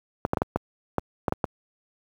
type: clicks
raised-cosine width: 1 ms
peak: -8 dBFS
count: 9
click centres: 0.251 / 0.334 / 0.372 / 0.419 / 0.56 / 0.983 / 1.282 / 1.324 / 1.442 s
effects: high-pass 60 Hz 12 dB/octave + 8-bit